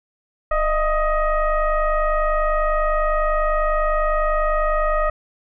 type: tone with frequency modulation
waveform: sine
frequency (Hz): 613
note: D#5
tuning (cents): -26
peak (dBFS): -16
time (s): 0.51-5.1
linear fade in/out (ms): 5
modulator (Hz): 638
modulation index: 1.4
effects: none